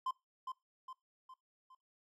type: tone with echo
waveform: triangle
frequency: 1037 Hz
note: C6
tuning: 16 cents flat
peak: -32 dBFS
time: 0.06-0.11 s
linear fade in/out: 5 ms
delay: 410 ms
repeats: 4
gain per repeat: -6 dB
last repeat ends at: 1.75 s
effects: noise-tail reverb RT60 0.2 s tail -21 dB re dry